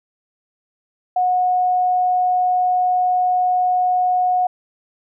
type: tone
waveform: sine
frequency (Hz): 729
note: F#5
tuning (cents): -26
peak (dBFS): -14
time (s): 1.16-4.47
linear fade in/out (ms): 5
effects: none